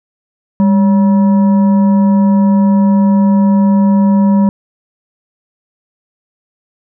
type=tone with frequency modulation; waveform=sine; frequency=200.5 Hz; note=G3; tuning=39 cents sharp; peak=-6 dBFS; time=0.6-4.49 s; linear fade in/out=0 ms; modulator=761 Hz; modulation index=0.34; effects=none